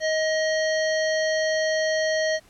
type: harmonic tone with a mistuned harmonic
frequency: 630 Hz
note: D#5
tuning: 21 cents sharp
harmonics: 1 / 3 / 5 / 7 / 9 / 10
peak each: -22 / -27 / -36 / -34 / -38 / -41 dBFS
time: 0-2.4 s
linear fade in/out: 50 ms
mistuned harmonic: 7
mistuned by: -32 cents
effects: pink hiss -56 dBFS RMS until 2.49 s + low-pass 12000 Hz 12 dB/octave